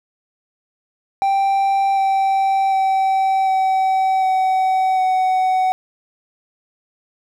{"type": "tone with pitch steps", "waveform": "triangle", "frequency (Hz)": [784, 776.8, 769.6, 762.6, 755.5, 748.6], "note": ["G5", "G5", "G5", "G5", "F#5", "F#5"], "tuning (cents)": [0, -16, -32, -48, 36, 20], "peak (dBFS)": -12, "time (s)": [1.22, 5.72], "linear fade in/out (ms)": 0, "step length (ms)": 750, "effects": []}